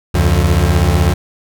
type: beating tone pair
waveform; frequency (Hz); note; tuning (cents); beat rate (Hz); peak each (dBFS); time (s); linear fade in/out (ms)
30% pulse; 72.5 / 88.5; D2 / F2; -22 / +23; 16; -10; 0.14-1.14; 10
effects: none